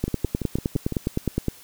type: two click trains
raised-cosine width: 3 ms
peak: -9 / -14 dBFS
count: 15 / 6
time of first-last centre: 0.04-1.483 / 0.08-0.923 s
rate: 9.7 / 5.93 Hz
effects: white hiss -48 dBFS RMS until 1.63 s